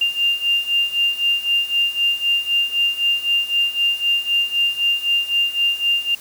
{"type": "beating tone pair", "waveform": "sine", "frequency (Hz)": [2794, 2797.9], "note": ["F7", "F7"], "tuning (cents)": [0, 3], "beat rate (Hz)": 3.9, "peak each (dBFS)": [-21, -18], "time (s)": [0.01, 6.15], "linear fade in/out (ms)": 5, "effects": ["white hiss -41 dBFS RMS until 6.2 s"]}